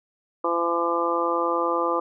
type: harmonic tone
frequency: 170 Hz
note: F3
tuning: 46 cents flat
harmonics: 2 / 3 / 4 / 5 / 6 / 7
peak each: -28 / -26 / -33 / -31 / -28 / -26 dBFS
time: 0.44-2 s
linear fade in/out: 5 ms
effects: none